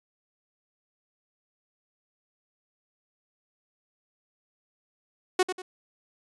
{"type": "tone with echo", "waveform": "sawtooth", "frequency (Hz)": 368.7, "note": "F#4", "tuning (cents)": -6, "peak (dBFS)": -15, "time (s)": [5.39, 5.43], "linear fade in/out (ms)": 5, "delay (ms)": 95, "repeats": 2, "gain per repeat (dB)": -9, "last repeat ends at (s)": 5.62, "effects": ["resampled to 24000 Hz"]}